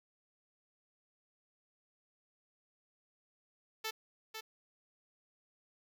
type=tone with echo; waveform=5% pulse; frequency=440 Hz; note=A4; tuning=in tune; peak=-25 dBFS; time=3.84-3.91 s; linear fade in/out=10 ms; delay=500 ms; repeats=1; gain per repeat=-6 dB; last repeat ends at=4.41 s; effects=none